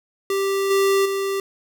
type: tone with level steps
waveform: square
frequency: 392 Hz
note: G4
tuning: in tune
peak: -20 / -16 / -22 dBFS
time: 0.3-1.4 s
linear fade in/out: 2 ms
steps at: 0.7 / 1.05 s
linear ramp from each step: 10 ms
effects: none